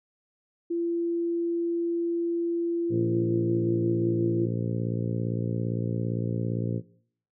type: tone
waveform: sine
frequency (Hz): 340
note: F4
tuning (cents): -46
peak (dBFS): -25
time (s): 0.7-4.46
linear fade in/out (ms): 10
type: harmonic tone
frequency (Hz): 57.6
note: A#1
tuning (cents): -20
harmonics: 2 / 3 / 4 / 5 / 6 / 7 / 8 / 9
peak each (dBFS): -29 / -33 / -35 / -37 / -39 / -40 / -41 / -42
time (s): 2.89-6.82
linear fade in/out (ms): 50
effects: noise-tail reverb RT60 0.6 s tail -19 dB re dry